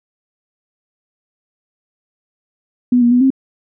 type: tone with pitch steps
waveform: sine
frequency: 246.6 / 238.8 / 246.6 / 266 Hz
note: B3 / A#3 / B3 / C4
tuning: -2 / +42 / -2 / +29 cents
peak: -8 dBFS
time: 2.92-3.304 s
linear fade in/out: 5 ms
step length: 96 ms
effects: none